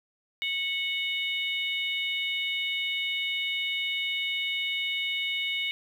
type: harmonic tone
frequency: 736 Hz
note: F#5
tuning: 9 cents flat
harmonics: 3 / 4 / 5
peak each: -30 / -32 / -34 dBFS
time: 0.42-5.71 s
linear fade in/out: 0 ms
effects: 9-bit